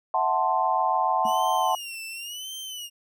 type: chord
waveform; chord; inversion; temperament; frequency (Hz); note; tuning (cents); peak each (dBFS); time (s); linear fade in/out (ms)
sine; F# half-diminished seventh; third; equal with one note detuned; 652.8 / 740 / 880 / 1046.5; E5 / F#5 / A5 / C6; -17 / 0 / 0 / 0; -30 / -25 / -25 / -26; 0.14-1.75; 2
type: tone with vibrato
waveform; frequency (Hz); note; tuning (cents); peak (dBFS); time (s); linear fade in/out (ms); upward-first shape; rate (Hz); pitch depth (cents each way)
sawtooth; 2885; F#7; -44; -31; 1.24-2.9; 50; sine; 0.94; 140
type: tone with exponential decay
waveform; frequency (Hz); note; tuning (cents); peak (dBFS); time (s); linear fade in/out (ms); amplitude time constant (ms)
sine; 220; A3; 0; -30; 1.25-1.36; 2; 22
effects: none